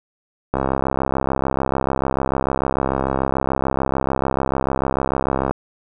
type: click train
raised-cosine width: 1 ms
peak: -5 dBFS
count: 333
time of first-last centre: 0.54-5.51 s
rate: 66.8 Hz
effects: none